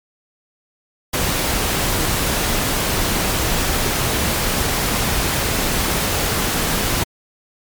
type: noise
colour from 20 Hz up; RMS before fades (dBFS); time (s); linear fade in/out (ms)
pink; -19; 1.13-7.04; 10
effects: MP3 96 kbps